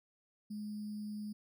sine tone with sample-and-hold, 210.1 Hz, G#3, 20 cents sharp, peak -39 dBFS, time 0.5-1.33 s, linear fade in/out 10 ms, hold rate 4900 Hz, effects none

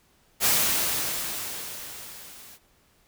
white noise with level ramp, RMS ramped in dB -20 to -48 dBFS, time 0.4-2.59 s, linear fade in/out 50 ms, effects pink hiss -63 dBFS RMS until 3.07 s

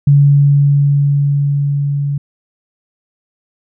sine tone with level ramp, 142.3 Hz, C#3, 46 cents sharp, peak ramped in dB -4 to -14 dBFS, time 0.07-2.18 s, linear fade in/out 5 ms, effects none

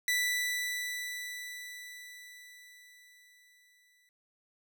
sawtooth tone with exponential decay, 1975.5 Hz, B6, in tune, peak -23 dBFS, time 0.08-4.09 s, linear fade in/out 1 ms, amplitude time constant 870 ms, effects none

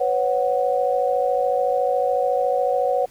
sine chord, B suspended second, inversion none, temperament equal with one note detuned, 500.5 / 554.4 / 740 Hz, B4 / C#5 / F#5, +23 / 0 / 0 cents, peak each -22 dBFS, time 0-3.06 s, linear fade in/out 10 ms, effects pink hiss -52 dBFS RMS until 3.1 s

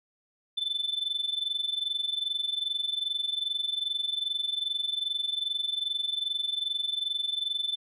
sine tone with amplitude modulation, 3524 Hz, A7, 2 cents sharp, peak -23 dBFS, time 0.57-7.76 s, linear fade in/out 10 ms, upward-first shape sine, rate 22.5 Hz, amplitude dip 85%, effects tanh soft clip ceiling -23 dBFS

